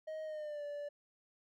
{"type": "tone with pitch glide", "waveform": "triangle", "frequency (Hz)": [627, 581.6], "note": ["D#5", "D5"], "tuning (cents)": [13, -17], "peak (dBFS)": -38, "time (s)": [0.07, 0.89], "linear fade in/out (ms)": 10, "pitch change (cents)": -130, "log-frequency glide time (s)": [0.24, 0.64], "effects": []}